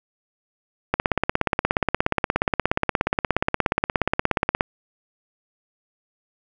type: click train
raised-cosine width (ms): 0.5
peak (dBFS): -3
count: 63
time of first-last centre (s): 0.94-4.609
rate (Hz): 16.9
effects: none